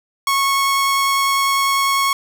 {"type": "tone with vibrato", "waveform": "sawtooth", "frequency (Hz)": 1100, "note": "C#6", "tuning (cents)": -14, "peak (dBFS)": -11, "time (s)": [0.27, 2.13], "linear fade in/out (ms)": 2, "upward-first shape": "triangle", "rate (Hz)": 10, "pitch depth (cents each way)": 8, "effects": ["8-bit"]}